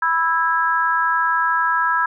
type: chord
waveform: sine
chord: E major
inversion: second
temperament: equal with one note detuned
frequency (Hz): 987.8 / 1318.5 / 1641.2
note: B5 / E6 / G#6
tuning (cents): 0 / 0 / -21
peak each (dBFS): -20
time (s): 0.02-2.06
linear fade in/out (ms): 5
effects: none